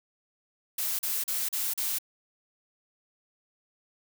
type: noise bursts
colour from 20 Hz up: blue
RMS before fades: -30 dBFS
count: 5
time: 0.78-1.986 s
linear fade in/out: 5 ms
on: 210 ms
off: 39 ms
effects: none